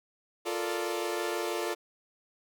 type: chord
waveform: sawtooth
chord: Bb major seventh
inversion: second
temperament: equal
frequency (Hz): 349.2 / 440 / 466.2 / 587.3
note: F4 / A4 / Bb4 / D5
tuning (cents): 0 / 0 / 0 / 0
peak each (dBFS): -30 / -31 / -36 / -34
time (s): 0.45-1.75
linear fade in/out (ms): 20
effects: none